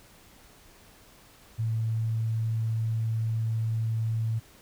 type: tone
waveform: sine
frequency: 112.2 Hz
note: A2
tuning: 34 cents sharp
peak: -25 dBFS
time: 1.58-4.4 s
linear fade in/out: 20 ms
effects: pink hiss -55 dBFS RMS until 4.61 s